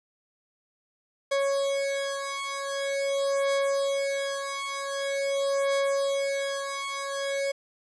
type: beating tone pair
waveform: 40% pulse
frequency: 553 / 553.45 Hz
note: C#5 / C#5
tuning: -4 / -3 cents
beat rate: 0.45 Hz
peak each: -28 / -28 dBFS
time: 1.31-7.52 s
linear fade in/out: 10 ms
effects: resampled to 22050 Hz + 9-bit